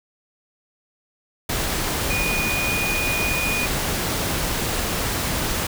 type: tone in noise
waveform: sine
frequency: 2458 Hz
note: D#7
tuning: 22 cents flat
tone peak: -23 dBFS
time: 2.1-3.66 s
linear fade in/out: 5 ms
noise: pink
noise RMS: -24 dBFS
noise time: 1.49-5.67 s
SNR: -2 dB
effects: none